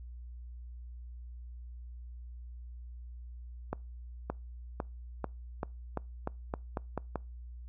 accelerating click train, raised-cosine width 1 ms, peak -19 dBFS, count 11, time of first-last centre 3.73-7.157 s, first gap 570 ms, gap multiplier 0.88, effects noise-tail reverb RT60 0.3 s tail -26 dB re dry + added 60 Hz sine -43 dBFS peak until 7.68 s

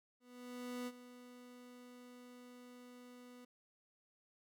30% pulse tone with ADSR envelope, 246.9 Hz, B3, in tune, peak -38 dBFS, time 0.2-3.45 s, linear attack 670 ms, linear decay 44 ms, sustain -14 dB, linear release 6 ms, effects none

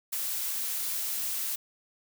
blue noise, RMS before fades -32 dBFS, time 0.12-1.56 s, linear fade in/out 10 ms, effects none

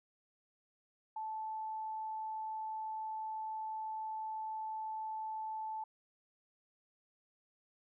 sine tone, 874 Hz, A5, 12 cents flat, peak -38 dBFS, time 1.16-5.84 s, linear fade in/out 5 ms, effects none

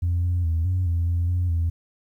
sine tone with pitch steps, 86.8 / 88.2 / 81.9 / 91.5 / 84.9 / 86.1 / 88.9 / 83.7 Hz, F2 / F2 / E2 / F#2 / F2 / F2 / F2 / E2, -10 / +18 / -11 / -19 / -48 / -24 / +31 / +27 cents, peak -18 dBFS, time 0.02-1.7 s, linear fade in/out 10 ms, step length 210 ms, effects tanh soft clip ceiling -17 dBFS + 10-bit

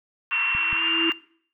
pink band-pass noise, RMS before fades -31 dBFS, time 0.31-1.12 s, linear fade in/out 0 ms, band 950 to 3100 Hz, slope 96 dB/octave
sine tone with pitch glide, 2728 to 2793 Hz, F7 to F7, -41 to -1 cents, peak -21 dBFS, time 0.31-1.13 s, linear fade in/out 20 ms, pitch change +40 cents, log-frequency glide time 0.75-0.82 s
sine tone with exponential growth, 329.6 Hz, E4, in tune, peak -21 dBFS, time 0.45-1.1 s, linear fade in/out 5 ms, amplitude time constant 140 ms
clicks, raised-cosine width 5 ms, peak -25 dBFS, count 2, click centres 0.55 / 0.729 s
effects noise-tail reverb RT60 0.6 s tail -21 dB re dry

